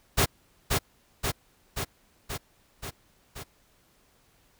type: noise with echo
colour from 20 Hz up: pink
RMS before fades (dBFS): -21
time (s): 0.17-0.26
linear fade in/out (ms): 20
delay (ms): 530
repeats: 6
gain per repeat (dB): -3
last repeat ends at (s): 3.44
effects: pink hiss -64 dBFS RMS until 4.59 s